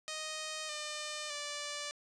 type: tone with pitch steps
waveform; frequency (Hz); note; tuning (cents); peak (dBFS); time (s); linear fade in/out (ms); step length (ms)
5% pulse; 622.3 / 603.2 / 584.7; D#5 / D5 / D5; 0 / +46 / -8; -27; 0.08-1.91; 0; 610
effects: resampled to 22050 Hz + 10-bit